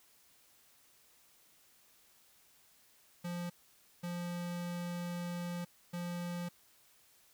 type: tone bursts at uneven times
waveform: square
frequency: 174.61 Hz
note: F3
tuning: in tune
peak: -38 dBFS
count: 3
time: 3.24-3.5 / 4.03-5.65 / 5.93-6.49 s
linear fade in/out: 10 ms
effects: white hiss -66 dBFS RMS until 7.33 s